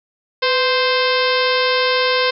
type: harmonic tone with a mistuned harmonic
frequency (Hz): 522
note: C5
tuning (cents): -4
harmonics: 1 / 2 / 3 / 4 / 5 / 6 / 7 / 8 / 9 / 10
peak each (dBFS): -18 / -21 / -23 / -24 / -25 / -26 / -26 / -27 / -28 / -28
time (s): 0.42-2.31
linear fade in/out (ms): 10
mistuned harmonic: 1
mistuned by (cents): -65
effects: none